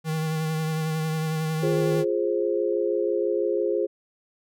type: tone with vibrato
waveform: square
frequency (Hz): 158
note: D#3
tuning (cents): +27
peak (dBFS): -25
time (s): 0.04-2.05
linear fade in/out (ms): 50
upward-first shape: triangle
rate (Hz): 11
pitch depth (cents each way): 29
type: chord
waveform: sine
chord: F minor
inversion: none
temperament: equal with one note detuned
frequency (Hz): 349.2 / 415.3 / 528.4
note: F4 / Ab4 / C5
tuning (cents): 0 / 0 / +17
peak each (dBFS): -26 / -25 / -27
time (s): 1.62-3.87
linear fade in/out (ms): 20
effects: none